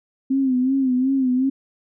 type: tone with vibrato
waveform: sine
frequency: 261.1 Hz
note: C4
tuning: 3 cents flat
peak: -16 dBFS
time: 0.3-1.5 s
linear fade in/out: 10 ms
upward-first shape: sine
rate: 2.7 Hz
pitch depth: 74 cents each way
effects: none